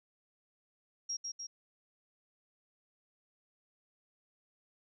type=tone with echo; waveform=sine; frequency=5610 Hz; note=F8; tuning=7 cents sharp; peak=-34 dBFS; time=1.09-1.17 s; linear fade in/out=10 ms; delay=150 ms; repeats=2; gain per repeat=-3 dB; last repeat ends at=1.47 s; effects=none